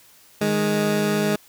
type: tone pair together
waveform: 20% pulse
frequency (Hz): 155.28 / 207.7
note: D#3 / G#3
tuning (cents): -3 / 0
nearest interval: perfect fourth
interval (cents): 503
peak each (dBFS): -21 / -15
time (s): 0.41-1.36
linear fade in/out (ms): 5
effects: white hiss -52 dBFS RMS until 1.48 s